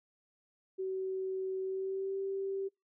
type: tone with pitch glide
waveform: sine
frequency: 378.8 to 389.4 Hz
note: F#4 to G4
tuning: +41 to -12 cents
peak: -33 dBFS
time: 0.78-2.69 s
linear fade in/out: 20 ms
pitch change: +47 cents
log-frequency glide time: 1.61-2.18 s
effects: noise-tail reverb RT60 0.2 s tail -26 dB re dry